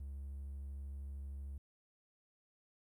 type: tone with vibrato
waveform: triangle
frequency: 69.3 Hz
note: C#2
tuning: in tune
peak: -40 dBFS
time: 0-1.58 s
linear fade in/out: 5 ms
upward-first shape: sine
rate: 13 Hz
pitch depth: 11 cents each way
effects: tanh soft clip ceiling -36 dBFS + 13-bit